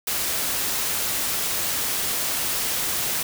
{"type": "noise", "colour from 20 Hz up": "white", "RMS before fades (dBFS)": -25, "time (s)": [0.07, 3.23], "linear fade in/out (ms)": 5, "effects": []}